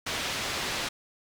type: low-pass noise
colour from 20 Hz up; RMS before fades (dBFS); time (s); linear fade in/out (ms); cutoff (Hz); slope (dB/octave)
white; -32; 0.06-0.89; 10; 4300; 12
effects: none